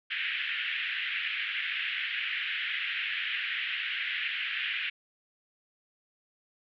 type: band-pass noise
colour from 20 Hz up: white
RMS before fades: -33 dBFS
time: 0.1-4.9 s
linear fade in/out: 10 ms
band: 1600 to 3100 Hz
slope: 48 dB/octave
effects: none